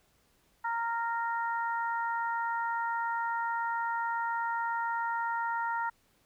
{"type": "harmonic tone", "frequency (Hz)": 463.6, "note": "A#4", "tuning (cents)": -10, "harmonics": [2, 3, 4], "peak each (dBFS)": [-31, -35, -40], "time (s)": [0.64, 5.9], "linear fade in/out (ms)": 10, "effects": ["pink hiss -69 dBFS RMS until 6.25 s"]}